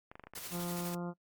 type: clicks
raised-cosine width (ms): 0.5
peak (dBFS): -33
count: 7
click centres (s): 0.115 / 0.155 / 0.196 / 0.238 / 0.27 / 0.336 / 0.377
type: noise with tremolo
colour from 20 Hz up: white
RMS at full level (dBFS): -43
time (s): 0.35-0.95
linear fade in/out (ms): 5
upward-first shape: square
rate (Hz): 12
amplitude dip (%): 30
type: harmonic tone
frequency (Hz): 174.61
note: F3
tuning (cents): 0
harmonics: 1 / 2 / 3 / 4 / 5 / 6 / 7 / 8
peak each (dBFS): -37 / -43 / -47 / -49 / -51 / -53 / -54 / -55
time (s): 0.5-1.14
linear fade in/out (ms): 50
effects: noise-tail reverb RT60 0.1 s tail -22 dB re dry + Opus 48 kbps